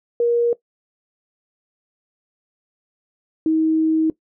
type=tone pair in turn; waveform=sine; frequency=473.3 / 317.8 Hz; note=A#4 / D#4; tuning=+26 / +37 cents; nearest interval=perfect fifth; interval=689 cents; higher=first; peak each=-14 / -14 dBFS; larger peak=neither; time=0.2-0.53 / 3.46-4.1 s; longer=second; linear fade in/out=2 ms; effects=noise-tail reverb RT60 0.1 s tail -18 dB re dry